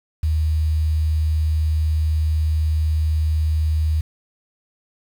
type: tone with quantisation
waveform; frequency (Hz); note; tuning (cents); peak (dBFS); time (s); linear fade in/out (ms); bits
sine; 78; D#2; +5; -16; 0.23-4.01; 5; 7
effects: none